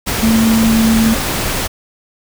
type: tone in noise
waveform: sine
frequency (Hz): 223.9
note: A3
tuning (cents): +30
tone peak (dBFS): -9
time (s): 0.22-1.15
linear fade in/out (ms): 20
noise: pink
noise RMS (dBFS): -18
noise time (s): 0.06-1.68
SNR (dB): +6
effects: none